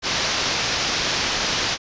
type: low-pass noise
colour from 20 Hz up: white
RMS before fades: -23 dBFS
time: 0.02-1.78 s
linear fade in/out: 50 ms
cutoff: 6100 Hz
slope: 48 dB/octave
effects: resampled to 16000 Hz